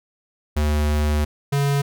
square tone pair in turn, 74.8 / 141.04 Hz, D2 / C#3, +32 / +30 cents, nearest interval major seventh, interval 1098 cents, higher second, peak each -18 dBFS, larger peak neither, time 0.56-1.25 / 1.52-1.82 s, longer first, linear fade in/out 10 ms, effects none

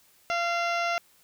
harmonic tone with a mistuned harmonic, 687 Hz, F5, 29 cents flat, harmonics 1 / 2 / 3 / 4 / 5 / 6 / 7 / 8 / 9, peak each -28 / -30 / -33 / -35 / -43 / -45 / -45 / -44 / -46 dBFS, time 0.3-0.98 s, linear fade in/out 0 ms, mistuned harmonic 3, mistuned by +18 cents, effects white hiss -61 dBFS RMS until 1.23 s

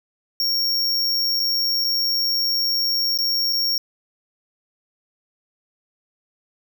square tone with dropouts, 5530 Hz, F8, 18 cents flat, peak -19 dBFS, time 0.4-3.78 s, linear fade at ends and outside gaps 1 ms, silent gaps 1.396-1.4 / 1.841-1.845 / 3.176-3.187 / 3.527-3.531 s, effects none

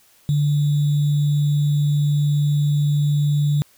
sine tone with sample-and-hold, 146.5 Hz, D3, 4 cents flat, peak -15 dBFS, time 0.29-3.62 s, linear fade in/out 0 ms, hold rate 3675 Hz, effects white hiss -55 dBFS RMS until 3.77 s

